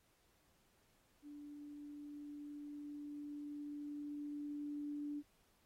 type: tone with level ramp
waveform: sine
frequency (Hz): 292.4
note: D4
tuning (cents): -7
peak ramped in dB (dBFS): -50 to -40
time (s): 1.22-5.23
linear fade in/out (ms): 50
effects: pink hiss -75 dBFS RMS until 5.65 s + AAC 48 kbps